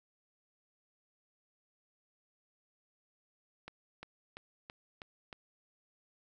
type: accelerating click train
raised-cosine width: 0.3 ms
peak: -29 dBFS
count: 6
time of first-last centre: 3.68-5.328 s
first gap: 350 ms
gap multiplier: 0.97
effects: none